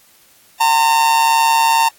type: tone with amplitude modulation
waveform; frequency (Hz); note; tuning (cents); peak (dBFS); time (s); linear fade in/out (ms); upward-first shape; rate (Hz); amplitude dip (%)
45% pulse; 910; A#5; -42; -8; 0.6-1.89; 10; sine; 142; 60
effects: white hiss -50 dBFS RMS until 1.98 s + AAC 64 kbps